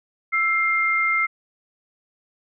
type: tone pair together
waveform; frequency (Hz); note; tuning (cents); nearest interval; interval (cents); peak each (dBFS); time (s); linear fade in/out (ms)
sine; 1328.6 / 2109; E6 / C7; +13 / +13; minor sixth; 800; -23 / -19; 0.32-1.27; 20
effects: none